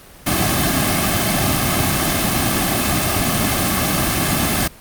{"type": "noise with comb filter", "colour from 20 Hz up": "pink", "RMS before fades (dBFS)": -17, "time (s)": [0.26, 4.68], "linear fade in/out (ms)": 10, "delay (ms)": 2.1, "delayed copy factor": -0.85, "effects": ["pink hiss -42 dBFS RMS until 4.8 s", "Opus 32 kbps"]}